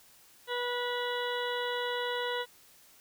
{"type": "harmonic tone", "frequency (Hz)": 488, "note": "B4", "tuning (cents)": -21, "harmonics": [1, 2, 3, 4, 6, 7, 8], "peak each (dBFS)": [-34, -37, -39, -40, -42, -42, -43], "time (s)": [0.47, 2.46], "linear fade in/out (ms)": 50, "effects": ["white hiss -59 dBFS RMS until 3 s"]}